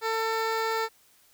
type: tone with notch filter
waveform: 15% pulse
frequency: 447.4 Hz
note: A4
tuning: 29 cents sharp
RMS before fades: -28 dBFS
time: 0.01-0.89 s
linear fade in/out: 50 ms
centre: 10000 Hz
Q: 0.79
effects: white hiss -61 dBFS RMS until 1.33 s